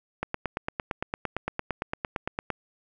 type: click train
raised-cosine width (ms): 0.5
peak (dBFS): -13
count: 21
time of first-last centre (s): 0.23-2.503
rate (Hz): 8.8
effects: none